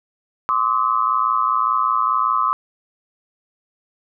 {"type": "tone cluster", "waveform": "sine", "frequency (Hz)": [1048, 1153, 1275], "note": ["C6", "D6", "D#6"], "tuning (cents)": [2, -32, 42], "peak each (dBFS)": -20, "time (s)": [0.49, 2.53], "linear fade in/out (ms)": 0, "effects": []}